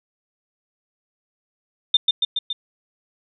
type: tone with echo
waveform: sine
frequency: 3603 Hz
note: A7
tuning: 40 cents sharp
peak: -10 dBFS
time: 1.94-1.97 s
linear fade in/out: 5 ms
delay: 140 ms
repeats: 4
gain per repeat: -3 dB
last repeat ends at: 2.53 s
effects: none